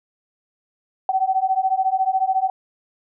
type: beating tone pair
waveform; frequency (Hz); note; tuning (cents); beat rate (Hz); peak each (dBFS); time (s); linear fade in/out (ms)
sine; 754 / 768; F#5 / G5; +32 / -36; 14; -20; 1.09-2.5; 2
effects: none